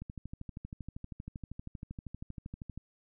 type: click train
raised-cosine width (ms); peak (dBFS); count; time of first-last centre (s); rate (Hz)
5; -29; 36; 0.02-2.776; 12.7
effects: none